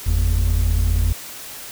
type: tone pair together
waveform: triangle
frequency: 47.39 / 82.41 Hz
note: F#1 / E2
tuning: +42 / 0 cents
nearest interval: minor seventh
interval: 958 cents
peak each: -15 dBFS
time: 0.06-1.13 s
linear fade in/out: 10 ms
effects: tanh soft clip ceiling -7 dBFS + white hiss -35 dBFS RMS until 1.71 s